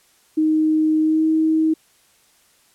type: tone with pitch glide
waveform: sine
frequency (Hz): 312.1 to 317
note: D#4 to D#4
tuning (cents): +5 to +32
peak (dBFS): -14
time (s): 0.37-1.74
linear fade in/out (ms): 10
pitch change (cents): +27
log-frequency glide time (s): 1.01-1.25
effects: white hiss -57 dBFS RMS until 2.74 s + low-pass 12000 Hz 12 dB/octave